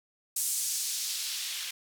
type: noise with band-pass filter sweep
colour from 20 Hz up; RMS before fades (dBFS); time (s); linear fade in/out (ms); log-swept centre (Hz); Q
blue; -33; 0.36-1.71; 5; 8600 to 2700; 1.2
effects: none